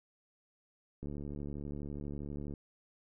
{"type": "click train", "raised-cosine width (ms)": 3, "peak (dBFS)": -30, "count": 110, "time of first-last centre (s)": [1.03, 2.538], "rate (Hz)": 72.3, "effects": []}